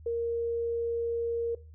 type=tone; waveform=sine; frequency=466.2 Hz; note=A#4; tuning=in tune; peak=-27 dBFS; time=0.06-1.55 s; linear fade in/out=5 ms; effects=noise-tail reverb RT60 0.3 s tail -19 dB re dry + added 78 Hz sine -47 dBFS peak until 1.74 s